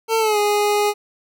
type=tone with pitch glide; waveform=25% pulse; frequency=449.3 to 414.4 Hz; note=A4 to G#4; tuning=+36 to -4 cents; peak=-12 dBFS; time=0.08-0.94 s; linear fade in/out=50 ms; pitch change=-140 cents; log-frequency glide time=0.18-0.38 s; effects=none